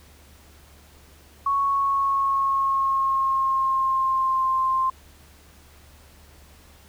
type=tone with pitch glide; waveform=sine; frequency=1108.7 to 1050.7 Hz; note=C#6 to C6; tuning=0 to +7 cents; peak=-19 dBFS; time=1.46-4.9 s; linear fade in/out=5 ms; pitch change=-93 cents; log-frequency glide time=1.62-4.48 s; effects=added 73 Hz sine -51 dBFS peak until 6.88 s + pink hiss -53 dBFS RMS until 6.88 s